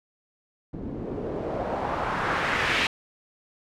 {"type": "noise with low-pass filter sweep", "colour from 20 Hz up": "white", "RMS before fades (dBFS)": -28, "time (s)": [0.73, 2.87], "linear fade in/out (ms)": 2, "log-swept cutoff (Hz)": [240, 2700], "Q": 1.7, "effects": []}